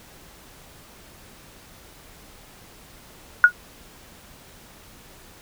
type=tone with exponential decay; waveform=sine; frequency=1448 Hz; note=F#6; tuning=38 cents flat; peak=-3 dBFS; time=3.44-3.52 s; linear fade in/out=1 ms; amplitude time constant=17 ms; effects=pink hiss -48 dBFS RMS until 5.41 s